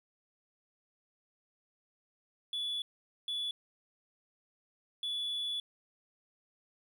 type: tone bursts at uneven times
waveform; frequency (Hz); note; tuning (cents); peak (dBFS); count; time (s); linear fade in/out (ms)
triangle; 3432; A7; -44; -31; 3; 2.53-2.82 / 3.28-3.51 / 5.03-5.6; 2
effects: tanh soft clip ceiling -28 dBFS